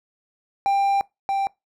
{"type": "tone pair in turn", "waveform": "triangle", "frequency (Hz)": [793, 786.2], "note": ["G5", "G5"], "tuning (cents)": [20, 5], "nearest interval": "unison", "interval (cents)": 15, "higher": "first", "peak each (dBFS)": [-15, -18], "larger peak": "first", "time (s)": [[0.66, 1.01], [1.29, 1.47]], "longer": "first", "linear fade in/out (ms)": 0, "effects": ["noise-tail reverb RT60 0.2 s tail -23 dB re dry"]}